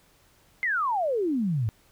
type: exponential sweep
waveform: sine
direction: down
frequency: 2117 to 101.4 Hz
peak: -23 dBFS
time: 0.63-1.69 s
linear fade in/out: 0 ms
effects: pink hiss -61 dBFS RMS until 1.91 s